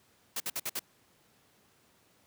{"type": "noise bursts", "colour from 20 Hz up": "white", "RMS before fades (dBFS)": -34, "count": 5, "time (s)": [0.36, 0.794], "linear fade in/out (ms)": 5, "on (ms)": 42, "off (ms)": 56, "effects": ["pink hiss -66 dBFS RMS until 2.26 s", "high-pass 100 Hz 12 dB/octave"]}